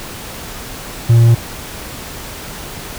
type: tone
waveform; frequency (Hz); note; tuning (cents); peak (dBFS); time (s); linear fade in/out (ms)
triangle; 116.54; A#2; 0; -3; 1.09-1.35; 10
effects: pink hiss -29 dBFS RMS until 2.98 s

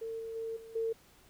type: tone with level steps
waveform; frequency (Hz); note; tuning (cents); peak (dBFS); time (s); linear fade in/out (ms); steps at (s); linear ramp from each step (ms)
sine; 451.8; A4; +46; -36 / -38 / -35 / -47 / -30; 0.01-0.93; 10; 0.19 / 0.35 / 0.56 / 0.75; 10
effects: pink hiss -62 dBFS RMS until 1.29 s

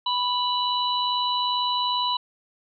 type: harmonic tone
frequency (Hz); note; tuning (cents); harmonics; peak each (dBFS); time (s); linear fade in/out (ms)
987.8; B5; 0; 1 / 3 / 4; -24 / -29 / -27; 0.06-2.17; 5
effects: none

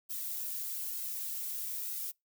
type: noise with flanger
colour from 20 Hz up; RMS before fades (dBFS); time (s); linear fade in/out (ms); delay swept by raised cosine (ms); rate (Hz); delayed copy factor
violet; -38; 0.09-2.12; 20; 1.7 to 3.7; 1.1; -0.9
effects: noise-tail reverb RT60 0.2 s tail -26 dB re dry

